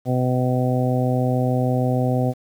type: harmonic tone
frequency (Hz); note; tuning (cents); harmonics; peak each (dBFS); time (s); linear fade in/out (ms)
126.5; B2; +42; 1 / 2 / 3 / 4 / 5 / 6; -20 / -23 / -31 / -26 / -28 / -29; 0.05-2.34; 50
effects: 8-bit